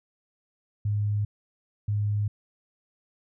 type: tone pair in turn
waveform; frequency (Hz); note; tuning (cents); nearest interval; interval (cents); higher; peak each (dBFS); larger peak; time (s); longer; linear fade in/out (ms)
sine; 103.83 / 103.83; G#2 / G#2; 0 / 0; unison; 0; neither; -23; neither; 0.85-1.25 / 1.88-2.28; neither; 5
effects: none